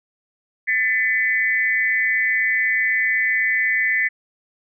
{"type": "tone cluster", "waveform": "sine", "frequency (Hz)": [1773, 2013, 2229], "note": ["A6", "B6", "C#7"], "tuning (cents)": [13, 33, 9], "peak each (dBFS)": [-21, -19, -26], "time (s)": [0.67, 4.09], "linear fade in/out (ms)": 20, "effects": []}